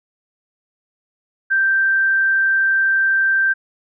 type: tone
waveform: sine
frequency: 1568 Hz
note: G6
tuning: in tune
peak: -13 dBFS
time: 1.5-3.54 s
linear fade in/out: 20 ms
effects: none